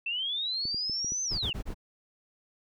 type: linear two-way sweep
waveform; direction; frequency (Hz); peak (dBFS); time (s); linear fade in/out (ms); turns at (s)
sine; up then down; 2637 to 6220 to 2637; -29; 0.06-1.53; 5; 1.23
type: clicks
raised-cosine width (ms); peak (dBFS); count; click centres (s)
3; -29; 7; 0.654 / 0.745 / 0.897 / 1.046 / 1.121 / 1.32 / 1.704
type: noise bursts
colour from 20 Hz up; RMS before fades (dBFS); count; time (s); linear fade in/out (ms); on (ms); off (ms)
brown; -35; 4; 1.3-1.745; 20; 91; 27
effects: none